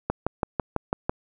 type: click train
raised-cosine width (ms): 1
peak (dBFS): -9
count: 7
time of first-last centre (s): 0.1-1.095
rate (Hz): 6.03
effects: none